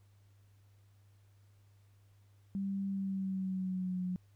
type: tone with pitch glide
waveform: sine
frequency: 196 to 181.82 Hz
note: G3 to F#3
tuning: 0 to -30 cents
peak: -33 dBFS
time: 2.55-4.16 s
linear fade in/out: 0 ms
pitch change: -130 cents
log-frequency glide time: 2.88-4.04 s
effects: added 100 Hz sine -61 dBFS peak until 4.35 s + pink hiss -75 dBFS RMS until 4.35 s